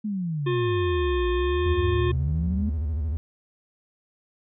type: exponential two-way sweep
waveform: sine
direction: down then up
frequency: 218.7 to 56.7 to 218.7 Hz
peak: -25 dBFS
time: 0.04-2.7 s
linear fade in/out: 10 ms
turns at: 1.28 s
type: harmonic tone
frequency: 356.7 Hz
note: F4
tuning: 37 cents sharp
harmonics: 1 / 3 / 5 / 7 / 9 / 10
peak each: -23 / -33 / -37 / -40 / -42 / -43 dBFS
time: 0.46-2.12 s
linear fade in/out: 10 ms
type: tone with vibrato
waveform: triangle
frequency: 76.6 Hz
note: D#2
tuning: 27 cents flat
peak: -22 dBFS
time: 1.66-3.17 s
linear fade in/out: 0 ms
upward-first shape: square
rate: 13 Hz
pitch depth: 120 cents each way
effects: none